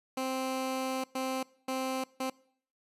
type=tone bursts at uneven times; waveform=15% pulse; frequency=261.6 Hz; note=C4; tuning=in tune; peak=-25 dBFS; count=4; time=0.17-1.04 / 1.15-1.43 / 1.68-2.04 / 2.2-2.3 s; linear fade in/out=5 ms; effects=noise-tail reverb RT60 0.6 s tail -23 dB re dry + resampled to 32000 Hz